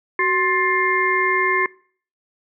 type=harmonic tone with a mistuned harmonic; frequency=352.2 Hz; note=F4; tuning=15 cents sharp; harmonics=1 / 3 / 5 / 6; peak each=-23 / -21 / -22 / -21 dBFS; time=0.19-1.66 s; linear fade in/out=2 ms; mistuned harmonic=1; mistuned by=+110 cents; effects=noise-tail reverb RT60 0.5 s tail -22 dB re dry